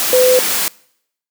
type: tone in noise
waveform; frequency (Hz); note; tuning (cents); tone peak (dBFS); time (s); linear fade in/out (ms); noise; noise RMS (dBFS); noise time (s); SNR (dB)
sine; 506; B4; +42; -8; 0.13-0.39; 0; white; -17; 0-0.68; +6
effects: noise-tail reverb RT60 0.7 s tail -24 dB re dry + high-pass 200 Hz 12 dB/octave